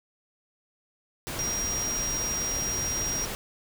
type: tone in noise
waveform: sine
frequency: 5700 Hz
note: F8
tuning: 34 cents sharp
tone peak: -28 dBFS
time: 1.39-3.25 s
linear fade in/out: 0 ms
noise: pink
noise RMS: -34 dBFS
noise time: 1.27-3.35 s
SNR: +3 dB
effects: none